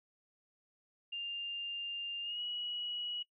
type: tone with pitch glide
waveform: sine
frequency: 2800 to 2917 Hz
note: F7 to F#7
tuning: +4 to -25 cents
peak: -37 dBFS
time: 1.12-3.23 s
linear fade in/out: 10 ms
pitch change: +71 cents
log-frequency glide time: 2.22-2.41 s
effects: noise-tail reverb RT60 0.1 s tail -21 dB re dry